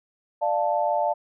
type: chord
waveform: sine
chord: D minor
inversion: none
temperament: equal with one note detuned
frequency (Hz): 592.4 / 698.5 / 880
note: D5 / F5 / A5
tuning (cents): +15 / 0 / 0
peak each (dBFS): -25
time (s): 0.41-1.14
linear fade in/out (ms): 20
effects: none

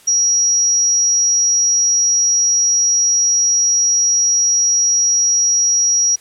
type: tone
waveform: sine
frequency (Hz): 5700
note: F8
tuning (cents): +34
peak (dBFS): -11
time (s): 0.07-6.16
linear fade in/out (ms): 10
effects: white hiss -47 dBFS RMS until 6.2 s + low-pass 12000 Hz 12 dB/octave

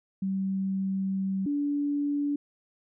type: tone pair in turn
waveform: sine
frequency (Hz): 192.4 / 288.3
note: G3 / D4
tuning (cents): -32 / -32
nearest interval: perfect fifth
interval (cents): 700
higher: second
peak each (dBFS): -26 / -25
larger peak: second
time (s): 0.22-1.46 / 1.46-2.36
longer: first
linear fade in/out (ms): 5
effects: none

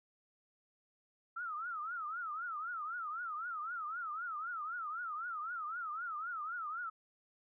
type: tone with vibrato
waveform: sine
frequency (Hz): 1318.5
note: E6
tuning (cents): 0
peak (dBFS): -38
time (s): 1.36-6.9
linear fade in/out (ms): 10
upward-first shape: triangle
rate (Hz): 3.9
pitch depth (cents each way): 200
effects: none

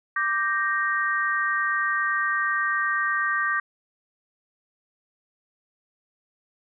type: chord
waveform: sine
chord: G minor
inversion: second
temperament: equal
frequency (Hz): 1174.7 / 1568 / 1864.7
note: D6 / G6 / Bb6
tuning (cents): 0 / 0 / 0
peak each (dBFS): -26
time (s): 0.16-3.6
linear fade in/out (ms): 5
effects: none

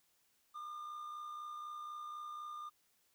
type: tone with amplitude modulation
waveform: triangle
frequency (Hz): 1207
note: D6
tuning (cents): +47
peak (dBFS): -40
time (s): 0.54-2.7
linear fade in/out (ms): 20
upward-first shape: sine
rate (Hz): 64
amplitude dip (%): 40
effects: white hiss -75 dBFS RMS until 3.14 s

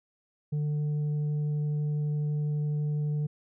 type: tone with tanh clipping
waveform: triangle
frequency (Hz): 149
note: D3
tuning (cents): +25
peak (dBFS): -27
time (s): 0.52-3.27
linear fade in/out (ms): 10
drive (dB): 8
effects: none

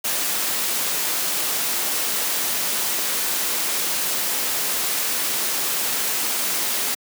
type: noise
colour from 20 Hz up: white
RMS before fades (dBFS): -23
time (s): 0.04-6.95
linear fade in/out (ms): 10
effects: high-pass 200 Hz 12 dB/octave

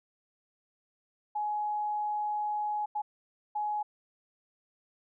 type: tone bursts at uneven times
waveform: sine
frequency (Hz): 840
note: G#5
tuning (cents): +19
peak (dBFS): -29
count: 3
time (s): 1.35-2.86 / 2.95-3.02 / 3.55-3.83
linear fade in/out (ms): 10
effects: none

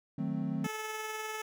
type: chord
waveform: triangle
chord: D# diminished seventh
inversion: none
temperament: equal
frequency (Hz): 155.56 / 185 / 220 / 261.6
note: D#3 / F#3 / A3 / C4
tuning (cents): 0 / 0 / 0 / 0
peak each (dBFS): -35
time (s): 0.18-0.67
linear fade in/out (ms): 5
type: tone with tremolo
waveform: 10% pulse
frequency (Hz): 433.9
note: A4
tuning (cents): -24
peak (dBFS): -27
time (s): 0.64-1.42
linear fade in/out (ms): 5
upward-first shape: sine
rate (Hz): 20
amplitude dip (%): 30
effects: none

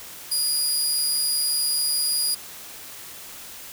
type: tone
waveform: 20% pulse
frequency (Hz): 4877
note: D#8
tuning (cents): -35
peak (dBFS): -15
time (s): 0.31-2.35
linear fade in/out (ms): 10
effects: white hiss -40 dBFS RMS until 3.72 s

